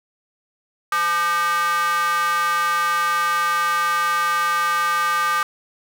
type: tone with high-pass filter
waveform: square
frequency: 172.1 Hz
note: F3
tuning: 25 cents flat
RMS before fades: -20 dBFS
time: 0.92-5.43 s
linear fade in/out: 2 ms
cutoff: 1300 Hz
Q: 8.5
effects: none